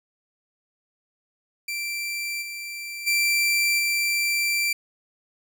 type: tone with level steps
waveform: sawtooth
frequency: 2349 Hz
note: D7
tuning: in tune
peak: -24 / -29 / -16 / -18 dBFS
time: 1.68-4.73 s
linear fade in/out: 5 ms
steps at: 2.41 / 3.06 / 3.78 s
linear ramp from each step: 20 ms
effects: none